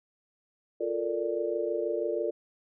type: chord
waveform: sine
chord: Bb major seventh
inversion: second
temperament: equal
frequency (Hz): 349.2 / 440 / 466.2 / 587.3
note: F4 / A4 / Bb4 / D5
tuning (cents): 0 / 0 / 0 / 0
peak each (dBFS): -33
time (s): 0.8-2.31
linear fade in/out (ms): 10
effects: none